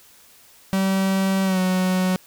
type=tone with pitch glide; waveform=45% pulse; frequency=192.2 to 185.01 Hz; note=G3 to F#3; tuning=-34 to 0 cents; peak=-18 dBFS; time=0.73-2.16 s; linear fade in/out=0 ms; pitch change=-66 cents; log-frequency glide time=1.44-1.59 s; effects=white hiss -51 dBFS RMS until 2.26 s